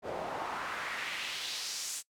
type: noise with band-pass filter sweep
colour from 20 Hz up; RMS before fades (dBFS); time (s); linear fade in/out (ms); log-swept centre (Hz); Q
pink; -38; 0.02-2.03; 50; 520 to 8000; 1.7
effects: noise-tail reverb RT60 0.1 s tail -22 dB re dry